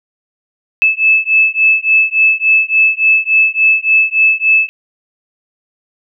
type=beating tone pair; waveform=sine; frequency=2612 / 2615.5 Hz; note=E7 / E7; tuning=-17 / -14 cents; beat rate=3.5 Hz; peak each=-11 dBFS; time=0.82-4.69 s; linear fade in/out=0 ms; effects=none